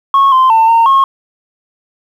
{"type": "tone with pitch steps", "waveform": "sine", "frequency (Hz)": [1097, 1040, 897, 917, 1084], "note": ["C#6", "C6", "A5", "A#5", "C#6"], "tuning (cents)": [-18, -11, 33, -29, -39], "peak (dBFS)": -3, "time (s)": [0.14, 1.04], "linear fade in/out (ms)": 2, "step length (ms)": 180, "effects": ["tanh soft clip ceiling -3 dBFS", "7-bit"]}